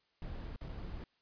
brown noise with dropouts, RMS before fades -43 dBFS, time 0.22-1.04 s, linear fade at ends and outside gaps 1 ms, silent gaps 0.561-0.61 / 0.685-0.689 s, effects white hiss -75 dBFS RMS until 1.21 s + resampled to 11025 Hz

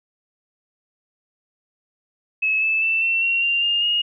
sine tone with pitch steps, 2585 / 2623 / 2661 / 2699 / 2739 / 2779 / 2819 / 2860 Hz, E7 / E7 / E7 / E7 / F7 / F7 / F7 / F7, -34 / -9 / +16 / +40 / -34 / -9 / +16 / +41 cents, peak -17 dBFS, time 2.42-4.02 s, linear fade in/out 10 ms, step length 200 ms, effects none

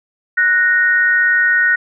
sine tone pair together, 1477.1 / 1861 Hz, F#6 / A#6, -3 / -3 cents, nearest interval major third, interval 400 cents, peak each -13 dBFS, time 0.37-1.76 s, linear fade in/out 10 ms, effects none

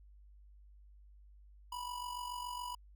square tone with amplitude modulation, 981 Hz, B5, 12 cents flat, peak -38 dBFS, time 1.72-2.75 s, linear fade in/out 5 ms, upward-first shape sine, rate 47.1 Hz, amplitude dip 60%, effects added 50 Hz sine -56 dBFS peak until 2.95 s

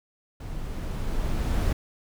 brown noise with level ramp, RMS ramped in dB -35 to -22 dBFS, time 0.4-1.73 s, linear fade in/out 5 ms, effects none

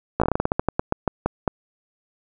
slowing click train, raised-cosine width 1 ms, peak -5 dBFS, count 17, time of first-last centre 0.2-1.478 s, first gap 16 ms, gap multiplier 1.19, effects none

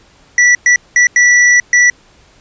square tone bursts at uneven times, 1956 Hz, B6, 17 cents flat, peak -6 dBFS, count 5, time 0.38-0.55 / 0.66-0.76 / 0.96-1.07 / 1.16-1.6 / 1.73-1.9 s, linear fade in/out 2 ms, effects pink hiss -47 dBFS RMS until 2.4 s + resampled to 16000 Hz

